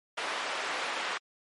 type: band-pass noise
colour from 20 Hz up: white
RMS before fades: -34 dBFS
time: 0.17-1.18 s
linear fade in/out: 10 ms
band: 510 to 2200 Hz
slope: 12 dB/octave
effects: MP3 48 kbps